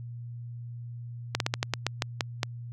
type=slowing click train; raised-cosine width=0.2 ms; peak=-8 dBFS; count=10; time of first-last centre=1.35-2.432 s; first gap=52 ms; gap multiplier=1.2; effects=added 119 Hz sine -37 dBFS peak until 2.72 s